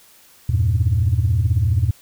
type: chord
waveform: sine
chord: E diminished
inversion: none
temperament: equal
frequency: 82.41 / 98 / 116.54 Hz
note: E2 / G2 / Bb2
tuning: 0 / 0 / 0 cents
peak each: -18 dBFS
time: 0.49-1.91 s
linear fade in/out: 5 ms
effects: tanh soft clip ceiling -8 dBFS + white hiss -50 dBFS RMS until 2.01 s